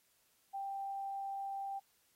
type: tone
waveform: sine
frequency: 787 Hz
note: G5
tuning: 7 cents sharp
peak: -38 dBFS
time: 0.53-1.8 s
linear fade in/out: 20 ms
effects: white hiss -73 dBFS RMS until 2.15 s + AAC 48 kbps